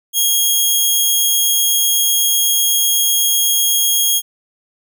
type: tone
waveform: 10% pulse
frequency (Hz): 3272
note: G#7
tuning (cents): -26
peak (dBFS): -4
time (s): 0.13-4.22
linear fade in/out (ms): 50
effects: none